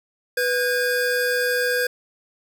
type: tone pair together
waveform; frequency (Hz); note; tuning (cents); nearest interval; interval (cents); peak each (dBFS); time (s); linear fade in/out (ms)
square; 493.5 / 1621; B4 / G#6; -1 / -42; octave + major sixth; 2059; -23 / -23; 0.37-1.87; 5
effects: none